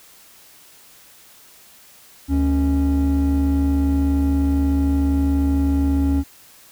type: tone pair together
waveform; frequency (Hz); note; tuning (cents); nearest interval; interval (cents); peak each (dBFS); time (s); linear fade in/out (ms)
triangle; 73.2 / 276.4; D2 / C#4; -5 / -5; octave + major seventh; 2300; -15; 2.28-6.24; 50
effects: tanh soft clip ceiling -10 dBFS + white hiss -48 dBFS RMS until 6.71 s